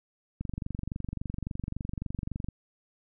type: click train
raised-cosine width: 5 ms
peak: -21 dBFS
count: 50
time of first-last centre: 0.41-2.486 s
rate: 23.6 Hz
effects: none